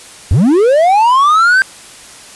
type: linear sweep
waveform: triangle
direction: up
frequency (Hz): 69.3 to 1582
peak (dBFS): -4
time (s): 0.31-1.62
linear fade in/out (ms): 0
effects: white hiss -35 dBFS RMS until 2.35 s + resampled to 24000 Hz